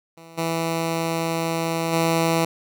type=tone with level steps; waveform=10% pulse; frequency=164.81 Hz; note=E3; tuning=in tune; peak=-34 / -14 / -10 dBFS; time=0.17-2.45 s; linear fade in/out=5 ms; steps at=0.37 / 1.92 s; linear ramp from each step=20 ms; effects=none